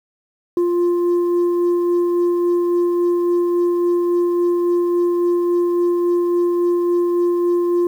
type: tone with frequency modulation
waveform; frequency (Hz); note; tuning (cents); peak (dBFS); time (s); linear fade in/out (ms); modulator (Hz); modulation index
sine; 349.2; F4; 0; -14; 0.57-7.87; 2; 702; 0.27
effects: 8-bit